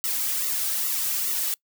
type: noise with flanger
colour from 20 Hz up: blue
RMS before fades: -26 dBFS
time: 0.04-1.54 s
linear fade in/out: 0 ms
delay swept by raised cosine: 1.2 to 2.9 ms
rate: 2.4 Hz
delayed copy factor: -1
effects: noise-tail reverb RT60 0.1 s tail -24 dB re dry